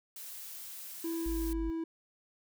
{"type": "noise", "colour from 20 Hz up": "blue", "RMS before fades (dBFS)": -45, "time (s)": [0.16, 1.53], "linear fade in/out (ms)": 2}
{"type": "tone with pitch glide", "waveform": "triangle", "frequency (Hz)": [331.3, 327.1], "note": ["E4", "E4"], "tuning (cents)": [9, -13], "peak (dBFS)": -31, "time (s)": [1.04, 1.84], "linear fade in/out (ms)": 5, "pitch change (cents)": -22, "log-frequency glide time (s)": [1.27, 1.69]}
{"type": "tone", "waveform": "sine", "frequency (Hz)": 51, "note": "G#1", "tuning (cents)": -31, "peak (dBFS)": -34, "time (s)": [1.26, 1.7], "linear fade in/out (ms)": 0}
{"effects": []}